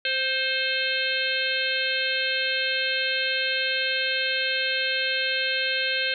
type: harmonic tone with a mistuned harmonic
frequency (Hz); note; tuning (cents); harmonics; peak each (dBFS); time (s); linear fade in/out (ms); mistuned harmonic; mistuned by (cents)
523.3; C5; 0; 1 / 3 / 4 / 5 / 6 / 7 / 8; -33 / -28 / -33 / -29 / -30 / -33 / -31; 0.05-6.14; 2; 4; +46
effects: none